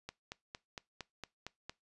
click train, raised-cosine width 0.2 ms, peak -25 dBFS, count 8, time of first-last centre 0.09-1.696 s, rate 4.36 Hz, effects noise-tail reverb RT60 0.2 s tail -22 dB re dry + resampled to 24000 Hz

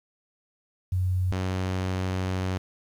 sine / sawtooth tone pair in turn, 91.9 / 93.13 Hz, F#2 / F#2, -11 / +12 cents, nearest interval unison, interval 23 cents, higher second, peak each -22 dBFS, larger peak neither, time 0.92-1.32 / 1.32-2.58 s, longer second, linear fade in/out 5 ms, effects low-pass 6000 Hz 12 dB/octave + 9-bit

